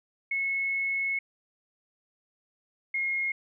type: tone pair in turn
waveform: sine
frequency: 2189 / 2150 Hz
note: C#7 / C7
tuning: -22 / +47 cents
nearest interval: unison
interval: 31 cents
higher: first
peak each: -26 / -26 dBFS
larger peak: neither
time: 0.31-1.19 / 2.94-3.32 s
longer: first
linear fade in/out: 5 ms
effects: none